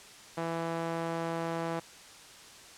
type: tone with band-pass filter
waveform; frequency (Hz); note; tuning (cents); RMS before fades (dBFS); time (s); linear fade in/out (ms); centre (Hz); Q
sawtooth; 166; E3; +12; -34; 0.37-1.8; 10; 760; 0.84
effects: white hiss -51 dBFS RMS until 2.77 s + low-pass 8000 Hz 12 dB/octave